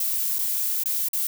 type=noise with dropouts; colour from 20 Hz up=violet; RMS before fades=-25 dBFS; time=0-1.27 s; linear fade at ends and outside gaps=2 ms; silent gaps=0.385-0.389 / 0.836-0.857 / 1.086-1.132 s; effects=none